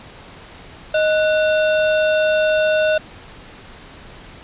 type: tone with sample-and-hold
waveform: sine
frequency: 622.3 Hz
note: D#5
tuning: in tune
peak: -13 dBFS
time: 0.94-2.98 s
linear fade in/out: 5 ms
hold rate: 2100 Hz
effects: pink hiss -40 dBFS RMS until 4.43 s + resampled to 8000 Hz